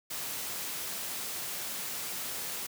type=noise; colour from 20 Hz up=white; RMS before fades=-37 dBFS; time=0.1-2.67 s; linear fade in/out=10 ms; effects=high-pass 100 Hz 12 dB/octave